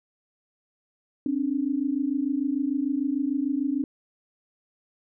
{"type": "tone pair together", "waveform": "sine", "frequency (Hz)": [266, 292.7], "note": ["C4", "D4"], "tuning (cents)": [29, -6], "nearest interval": "major second", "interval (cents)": 165, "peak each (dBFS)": -26, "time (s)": [1.26, 3.84], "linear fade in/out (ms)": 2, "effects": []}